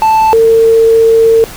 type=tone pair in turn; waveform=triangle / sine; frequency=880 / 452.6 Hz; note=A5 / A4; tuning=0 / +49 cents; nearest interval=octave; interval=1151 cents; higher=first; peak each=-3 dBFS; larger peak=neither; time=0.02-0.33 / 0.33-1.44 s; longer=second; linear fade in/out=0 ms; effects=pink hiss -28 dBFS RMS until 1.56 s